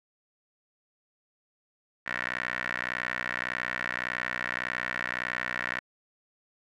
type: tone with band-pass filter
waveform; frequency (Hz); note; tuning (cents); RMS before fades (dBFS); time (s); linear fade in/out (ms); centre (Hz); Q
15% pulse; 61.74; B1; 0; -33; 2.06-5.8; 10; 1800; 4.2
effects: none